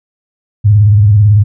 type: tone with vibrato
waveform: sine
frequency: 103.83 Hz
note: G#2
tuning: in tune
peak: -3 dBFS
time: 0.64-1.44 s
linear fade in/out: 20 ms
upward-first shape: square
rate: 18 Hz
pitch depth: 77 cents each way
effects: none